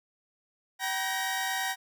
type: tone cluster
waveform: sawtooth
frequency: 766 / 965 / 1601 / 1881 Hz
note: G5 / B5 / G6 / A#6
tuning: -40 / -40 / +36 / +15 cents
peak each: -29 / -34 / -37 / -29 dBFS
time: 0.79-1.76 s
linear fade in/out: 50 ms
effects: none